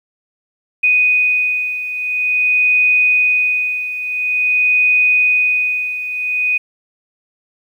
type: beating tone pair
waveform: sine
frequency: 2489 / 2489.48 Hz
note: D#7 / D#7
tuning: 0 / 0 cents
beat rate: 0.48 Hz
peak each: -13 / -18 dBFS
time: 0.83-6.58 s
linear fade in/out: 10 ms
effects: 8-bit